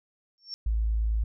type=tone with exponential growth; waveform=sine; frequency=5450 Hz; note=F8; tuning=43 cents flat; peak=-30 dBFS; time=0.38-0.54 s; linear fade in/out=0 ms; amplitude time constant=34 ms
type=tone; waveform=sine; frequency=54.7 Hz; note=A1; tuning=9 cents flat; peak=-23 dBFS; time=0.66-1.24 s; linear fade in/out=5 ms
effects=none